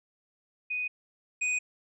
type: tone pair in turn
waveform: sine / square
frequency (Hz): 2489 / 2489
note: D#7 / D#7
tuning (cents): 0 / 0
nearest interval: unison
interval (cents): 0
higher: neither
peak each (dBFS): -29 / -27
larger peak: second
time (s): 0.7-0.88 / 1.41-1.59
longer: neither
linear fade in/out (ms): 10
effects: resampled to 24000 Hz